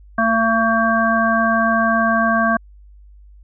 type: harmonic tone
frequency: 225.9 Hz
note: A3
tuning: 46 cents sharp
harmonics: 1 / 3 / 5 / 7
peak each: -19 / -19 / -19 / -19 dBFS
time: 0.18-2.57 s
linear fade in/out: 5 ms
effects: added 50 Hz sine -41 dBFS peak until 3.43 s